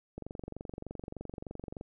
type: click train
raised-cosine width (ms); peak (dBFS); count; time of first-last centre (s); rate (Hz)
2; -27; 39; 0.18-1.811; 23.3
effects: none